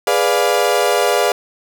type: chord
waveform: 35% pulse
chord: G# diminished seventh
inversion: none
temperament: equal with one note detuned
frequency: 415.3 / 493.9 / 587.3 / 702.9 Hz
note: G#4 / B4 / D5 / F5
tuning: 0 / 0 / 0 / +11 cents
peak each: -17 dBFS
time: 0.07-1.32 s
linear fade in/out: 2 ms
effects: none